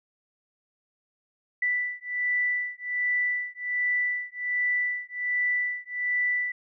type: beating tone pair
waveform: sine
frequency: 1975.5 / 1976.8 Hz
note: B6 / B6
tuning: 0 / +1 cents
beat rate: 1.3 Hz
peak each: -28 dBFS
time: 1.62-6.52 s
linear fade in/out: 5 ms
effects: none